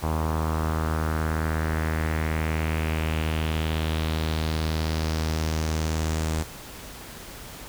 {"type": "tone with low-pass filter sweep", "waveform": "sawtooth", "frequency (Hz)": 79.1, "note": "D#2", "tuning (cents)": 29, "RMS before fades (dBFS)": -26, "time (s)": [0.02, 6.44], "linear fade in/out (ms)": 20, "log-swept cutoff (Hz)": [1000, 8100], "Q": 2.7, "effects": ["added 50 Hz sine -50 dBFS peak until 7.68 s", "pink hiss -41 dBFS RMS until 7.68 s"]}